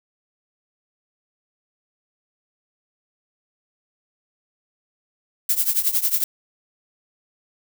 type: noise with tremolo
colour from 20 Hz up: violet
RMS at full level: -17 dBFS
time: 5.49-6.24 s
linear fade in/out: 2 ms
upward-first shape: triangle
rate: 11 Hz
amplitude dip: 90%
effects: none